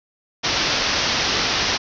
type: low-pass noise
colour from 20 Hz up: white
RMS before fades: -21 dBFS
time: 0.43-1.78 s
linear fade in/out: 20 ms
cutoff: 5900 Hz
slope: 96 dB/octave
effects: none